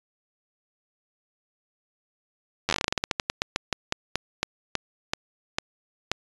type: slowing click train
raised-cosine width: 0.2 ms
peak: -6 dBFS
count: 26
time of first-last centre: 2.69-6.116 s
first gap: 10 ms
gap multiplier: 1.18
effects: resampled to 22050 Hz